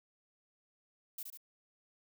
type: noise with echo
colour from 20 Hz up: violet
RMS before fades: -42 dBFS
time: 1.18-1.23 s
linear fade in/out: 5 ms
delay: 72 ms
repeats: 2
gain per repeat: -4 dB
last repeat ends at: 1.374 s
effects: none